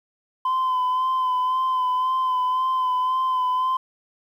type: tone with vibrato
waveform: sine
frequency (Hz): 1022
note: C6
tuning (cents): -41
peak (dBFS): -17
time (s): 0.45-3.77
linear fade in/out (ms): 5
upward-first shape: sine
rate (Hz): 1.9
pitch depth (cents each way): 27
effects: tanh soft clip ceiling -18 dBFS + 9-bit